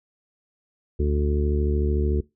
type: harmonic tone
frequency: 73.5 Hz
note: D2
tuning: 2 cents sharp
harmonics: 1 / 2 / 3 / 4 / 5 / 6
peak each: -21 / -32 / -31 / -36 / -27 / -32 dBFS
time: 0.99-2.21 s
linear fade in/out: 10 ms
effects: noise-tail reverb RT60 0.2 s tail -21 dB re dry